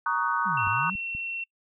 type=chord; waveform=sine; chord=D# minor seventh; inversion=second; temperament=just; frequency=933.4 / 1120.1 / 1244.5 / 1493.4 Hz; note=A#5 / C#6 / D#6 / F#6; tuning=+2 / +18 / 0 / +16 cents; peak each=-29 dBFS; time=0.06-0.9 s; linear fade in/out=2 ms
type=exponential two-way sweep; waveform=sine; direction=down then up; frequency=213.8 to 92.8 to 213.8 Hz; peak=-33 dBFS; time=0.45-0.96 s; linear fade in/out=20 ms; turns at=0.67 s
type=tone; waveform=sine; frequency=2715 Hz; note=F7; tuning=50 cents flat; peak=-30 dBFS; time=0.57-1.44 s; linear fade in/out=5 ms
type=clicks; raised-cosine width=5 ms; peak=-29 dBFS; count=3; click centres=0.671 / 0.953 / 1.15 s
effects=noise-tail reverb RT60 0.1 s tail -25 dB re dry